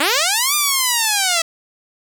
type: linear two-way sweep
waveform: 5% pulse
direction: up then down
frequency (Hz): 264.2 to 1209 to 648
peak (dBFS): -3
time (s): 0-1.42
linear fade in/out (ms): 5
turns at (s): 0.55
effects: none